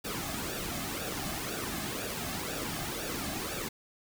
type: noise with flanger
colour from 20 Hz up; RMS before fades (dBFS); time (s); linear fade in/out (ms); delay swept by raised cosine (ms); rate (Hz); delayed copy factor
pink; -36; 0.04-3.69; 10; 0.95 to 2.15; 2; -0.65
effects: none